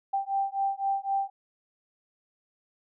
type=beating tone pair; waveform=sine; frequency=784 / 787.9 Hz; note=G5 / G5; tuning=0 / +9 cents; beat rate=3.9 Hz; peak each=-29 dBFS; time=0.13-1.3 s; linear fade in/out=10 ms; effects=none